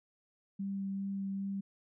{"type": "tone with vibrato", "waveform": "sine", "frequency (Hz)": 196, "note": "G3", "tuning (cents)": 0, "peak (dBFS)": -34, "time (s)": [0.59, 1.61], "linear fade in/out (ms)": 10, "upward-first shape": "sine", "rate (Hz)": 2.5, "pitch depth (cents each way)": 9, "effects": []}